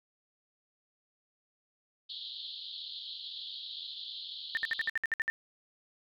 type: band-pass noise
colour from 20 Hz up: pink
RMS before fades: -43 dBFS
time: 2.09-4.9 s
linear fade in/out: 10 ms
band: 3200 to 4400 Hz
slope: 96 dB/octave
type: tone bursts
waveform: sine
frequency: 1800 Hz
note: A6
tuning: 39 cents sharp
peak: -27 dBFS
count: 10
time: 4.55-5.3 s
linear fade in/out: 0 ms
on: 21 ms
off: 60 ms
effects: none